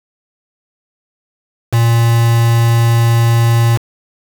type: tone with quantisation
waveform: triangle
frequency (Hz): 116.3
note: A#2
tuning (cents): -4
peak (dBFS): -6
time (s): 1.72-3.78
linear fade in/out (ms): 20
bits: 3
effects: none